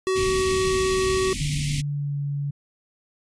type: tone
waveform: square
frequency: 377 Hz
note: F#4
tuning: 32 cents sharp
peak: -21 dBFS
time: 0.07-1.33 s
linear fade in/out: 0 ms
type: band-stop noise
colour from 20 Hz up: pink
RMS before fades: -29 dBFS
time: 0.15-1.82 s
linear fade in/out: 20 ms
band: 290 to 2000 Hz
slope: 96 dB/octave
type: tone with pitch glide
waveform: sine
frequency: 146.83 to 142.57 Hz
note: D3 to C#3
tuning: 0 to +49 cents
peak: -24 dBFS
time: 1.4-2.51 s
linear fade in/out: 10 ms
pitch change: -51 cents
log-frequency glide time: 1.53-2.18 s
effects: resampled to 22050 Hz